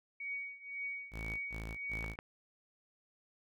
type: tone with tremolo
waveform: sine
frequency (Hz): 2247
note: C#7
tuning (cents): +23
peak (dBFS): -36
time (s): 0.2-2.16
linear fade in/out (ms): 5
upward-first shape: triangle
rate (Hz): 1.9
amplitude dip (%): 90
type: tone bursts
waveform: sawtooth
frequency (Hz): 55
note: A1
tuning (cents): 0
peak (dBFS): -37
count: 3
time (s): 1.11-2.16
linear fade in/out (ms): 50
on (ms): 270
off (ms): 120
type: clicks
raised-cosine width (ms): 0.5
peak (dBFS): -27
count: 2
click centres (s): 2.042 / 2.189
effects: none